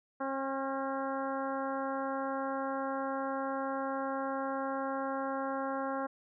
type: harmonic tone with a mistuned harmonic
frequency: 269.6 Hz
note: C#4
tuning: 48 cents flat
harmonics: 1 / 2 / 3 / 4 / 5 / 6 / 7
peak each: -38 / -37 / -39 / -40 / -42 / -47 / -56 dBFS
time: 0.2-6.07 s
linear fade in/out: 10 ms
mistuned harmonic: 5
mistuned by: +31 cents
effects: none